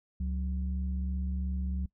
sine tone pair together, 69.3 / 185.01 Hz, C#2 / F#3, 0 / 0 cents, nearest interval octave + perfect fourth, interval 1700 cents, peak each -30 / -36 dBFS, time 0.2-1.86 s, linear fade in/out 5 ms, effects noise-tail reverb RT60 0.1 s tail -22 dB re dry + tanh soft clip ceiling -22 dBFS

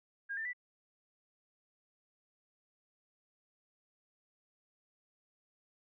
sine tone with pitch steps, 1620 / 1787.1 / 1971.5 Hz, G#6 / A6 / B6, -43 / +26 / -4 cents, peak -36 dBFS, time 0.29-0.533 s, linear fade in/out 20 ms, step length 81 ms, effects none

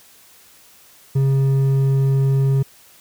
sine tone with hard clipping, 135.7 Hz, C#3, 36 cents flat, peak -15 dBFS, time 1.15-2.63 s, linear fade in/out 10 ms, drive 5 dB, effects white hiss -49 dBFS RMS until 3 s

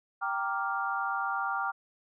sine chord, G minor seventh, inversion none, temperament equal, 784 / 932.3 / 1174.7 / 1396.9 Hz, G5 / Bb5 / D6 / F6, 0 / 0 / 0 / 0 cents, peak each -34 / -37 / -34 / -33 dBFS, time 0.21-1.72 s, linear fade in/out 20 ms, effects none

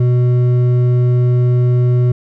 sine tone with hard clipping, 123.47 Hz, B2, in tune, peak -11 dBFS, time 0-2.12 s, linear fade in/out 5 ms, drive 7 dB, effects none

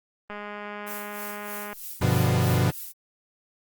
click train, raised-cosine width 0.5 ms, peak -22 dBFS, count 297, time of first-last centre 0.3-1.73 s, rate 207 Hz
violet noise with tremolo, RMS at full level -36 dBFS, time 0.86-2.93 s, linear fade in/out 20 ms, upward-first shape sine, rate 3.2 Hz, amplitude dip 70%
45% pulse chord, G dominant seventh, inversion none, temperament equal with one note detuned, 98 / 123.47 / 148.02 / 174.61 Hz, G2 / B2 / D3 / F3, 0 / 0 / +14 / 0 cents, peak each -25 / -23 / -29 / -27 dBFS, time 2.01-2.71 s, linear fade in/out 10 ms
effects Opus 32 kbps

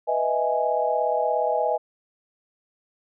sine chord, E major seventh, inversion second, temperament equal, 493.9 / 622.3 / 659.3 / 830.6 Hz, B4 / D#5 / E5 / G#5, 0 / 0 / 0 / 0 cents, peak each -27 / -25 / -27 / -25 dBFS, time 0.07-1.78 s, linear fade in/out 20 ms, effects none

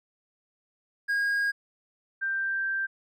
triangle / sine tone pair in turn, 1632 / 1575.3 Hz, G#6 / G6, -31 / +8 cents, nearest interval minor second, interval 61 cents, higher first, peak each -22 / -26 dBFS, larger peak first, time 1.08-1.52 / 2.21-2.87 s, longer second, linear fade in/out 20 ms, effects none

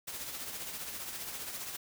white noise with tremolo, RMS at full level -39 dBFS, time 0.07-1.77 s, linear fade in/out 10 ms, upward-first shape triangle, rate 15 Hz, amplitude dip 50%, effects none

